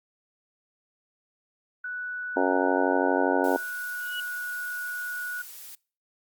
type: tone with pitch glide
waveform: sine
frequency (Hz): 1480 to 1463.8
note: F#6 to F#6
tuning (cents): 0 to -19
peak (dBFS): -31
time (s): 1.84-5.42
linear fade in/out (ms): 5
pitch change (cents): -19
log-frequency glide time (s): 3.11-4.05
type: harmonic tone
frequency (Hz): 92.5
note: F#2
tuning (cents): 0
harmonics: 3 / 4 / 5 / 6 / 7 / 8 / 9 / 10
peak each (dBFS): -27 / -28 / -29 / -30 / -30 / -31 / -32 / -32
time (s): 2.36-3.57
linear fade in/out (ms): 10
type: noise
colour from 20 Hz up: blue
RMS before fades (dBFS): -43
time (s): 3.44-5.75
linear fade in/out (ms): 2
type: tone with exponential growth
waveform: sine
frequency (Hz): 2927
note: F#7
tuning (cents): -19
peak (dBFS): -30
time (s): 3.95-4.2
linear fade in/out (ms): 2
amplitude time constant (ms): 54
effects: noise-tail reverb RT60 0.4 s tail -24 dB re dry + Opus 48 kbps